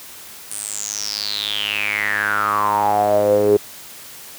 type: tone with band-pass filter sweep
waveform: sawtooth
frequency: 103.83 Hz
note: G#2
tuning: in tune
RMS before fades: -19 dBFS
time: 0.51-3.57 s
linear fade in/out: 5 ms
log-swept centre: 9700 to 400 Hz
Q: 9.8
effects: white hiss -38 dBFS RMS until 4.38 s + high-pass 60 Hz 12 dB/octave